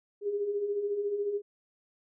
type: beating tone pair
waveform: sine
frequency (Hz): 395.3 / 409.3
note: G4 / G#4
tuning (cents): +15 / -25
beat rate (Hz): 14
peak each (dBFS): -38 / -29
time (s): 0.21-1.42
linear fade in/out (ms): 50
effects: none